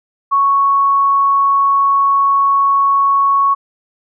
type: tone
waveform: sine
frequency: 1108.7 Hz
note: C#6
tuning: in tune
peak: -9 dBFS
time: 0.31-3.55 s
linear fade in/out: 20 ms
effects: none